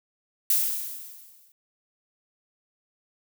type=noise with exponential decay; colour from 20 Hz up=violet; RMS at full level=-20 dBFS; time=0.5-1.52 s; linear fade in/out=2 ms; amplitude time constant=220 ms; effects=none